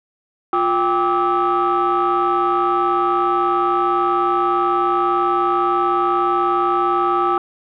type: tone cluster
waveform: sine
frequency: 352.7 / 790 / 1169 / 1289 Hz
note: F4 / G5 / D6 / E6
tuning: +17 / +13 / -8 / -39 cents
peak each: -19 dBFS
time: 0.53-7.38 s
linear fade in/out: 2 ms
effects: tanh soft clip ceiling -9 dBFS